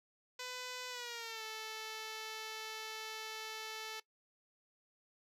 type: tone with pitch glide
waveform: 5% pulse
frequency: 501 to 438.7 Hz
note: B4 to A4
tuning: +25 to -5 cents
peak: -31 dBFS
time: 0.39-4 s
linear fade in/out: 5 ms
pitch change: -230 cents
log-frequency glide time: 0.89-1.43 s
effects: noise-tail reverb RT60 0.1 s tail -19 dB re dry + low-pass 11000 Hz 12 dB/octave